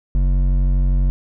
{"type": "tone with hard clipping", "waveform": "sine", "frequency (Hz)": 46.25, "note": "F#1", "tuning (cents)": 0, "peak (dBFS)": -15, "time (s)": [0.15, 1.1], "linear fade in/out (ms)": 0, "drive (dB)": 9, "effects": []}